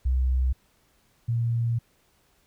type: tone pair in turn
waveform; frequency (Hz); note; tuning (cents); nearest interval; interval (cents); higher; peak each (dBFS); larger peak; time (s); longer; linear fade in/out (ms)
sine; 64 / 116.9; C2 / A#2; -38 / +5; minor seventh; 1043; second; -20 / -22; first; 0.05-0.53 / 1.28-1.79; second; 10
effects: pink hiss -65 dBFS RMS until 2.46 s